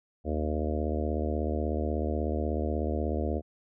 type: harmonic tone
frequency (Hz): 76.4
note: D#2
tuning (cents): -31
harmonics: 1 / 3 / 4 / 5 / 6 / 7 / 8 / 9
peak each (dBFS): -30 / -35 / -36 / -37 / -38 / -38 / -39 / -40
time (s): 0.24-3.42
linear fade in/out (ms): 50
effects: none